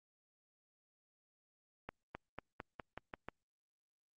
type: accelerating click train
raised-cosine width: 0.5 ms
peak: -28 dBFS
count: 8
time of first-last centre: 1.89-3.286 s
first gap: 260 ms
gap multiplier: 0.91
effects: Opus 48 kbps